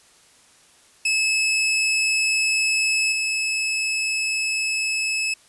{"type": "tone with level steps", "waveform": "sawtooth", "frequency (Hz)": 2596, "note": "E7", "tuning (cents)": -27, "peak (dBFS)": [-15, -18], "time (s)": [1.05, 5.34], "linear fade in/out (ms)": 5, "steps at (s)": 3.12, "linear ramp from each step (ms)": 2, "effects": ["white hiss -54 dBFS RMS until 5.48 s", "resampled to 24000 Hz"]}